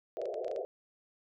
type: band-pass noise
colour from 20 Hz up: white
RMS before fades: -37 dBFS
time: 0.17-0.65 s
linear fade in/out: 0 ms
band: 380 to 680 Hz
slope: 96 dB/octave
type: clicks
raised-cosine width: 0.2 ms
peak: -34 dBFS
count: 7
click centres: 0.216 / 0.256 / 0.342 / 0.446 / 0.481 / 0.514 / 0.562 s
effects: none